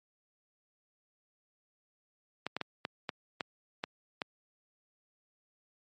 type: clicks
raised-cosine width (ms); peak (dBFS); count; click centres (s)
0.3; -17; 8; 2.466 / 2.566 / 2.613 / 2.851 / 3.092 / 3.408 / 3.839 / 4.218
effects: high-pass 150 Hz 12 dB/octave + MP3 48 kbps